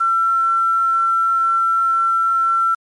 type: tone with quantisation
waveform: sine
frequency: 1349 Hz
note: E6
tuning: 40 cents sharp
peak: -13 dBFS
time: 0-2.75 s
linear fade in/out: 10 ms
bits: 7
effects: MP3 48 kbps